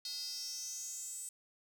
square tone with high-pass filter sweep, 288.6 Hz, D4, 30 cents flat, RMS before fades -43 dBFS, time 0.05-1.29 s, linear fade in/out 2 ms, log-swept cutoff 4500 to 8200 Hz, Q 7.5, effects none

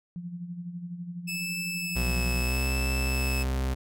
sine tone with tremolo, 174.61 Hz, F3, in tune, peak -32 dBFS, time 0.16-2.42 s, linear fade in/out 0 ms, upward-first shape sine, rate 12 Hz, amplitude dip 60%
sawtooth tone with vibrato, 2615 Hz, E7, 15 cents flat, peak -28 dBFS, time 1.27-3.44 s, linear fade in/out 20 ms, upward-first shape sine, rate 0.76 Hz, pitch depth 11 cents each way
40% pulse tone with pitch glide, 61.6 to 65.26 Hz, B1 to C2, -4 to -4 cents, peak -25 dBFS, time 1.95-3.75 s, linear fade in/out 20 ms, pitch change +100 cents, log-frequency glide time 2.47-2.57 s
effects none

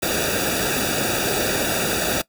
pink noise with comb filter, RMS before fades -22 dBFS, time 0.02-2.22 s, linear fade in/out 10 ms, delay 0.95 ms, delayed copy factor -0.9, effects noise-tail reverb RT60 0.1 s tail -20 dB re dry

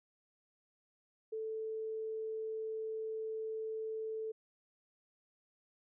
sine tone, 440.2 Hz, A4, 1 cent sharp, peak -37 dBFS, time 1.32-4.32 s, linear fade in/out 10 ms, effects none

